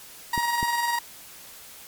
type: tone with tremolo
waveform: 30% pulse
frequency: 947 Hz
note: A#5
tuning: 27 cents sharp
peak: -19 dBFS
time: 0.33-0.99 s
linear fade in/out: 5 ms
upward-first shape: square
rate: 20 Hz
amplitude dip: 35%
type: clicks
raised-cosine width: 3 ms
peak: -18 dBFS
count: 2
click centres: 0.378 / 0.629 s
effects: white hiss -45 dBFS RMS until 1.87 s + MP3 96 kbps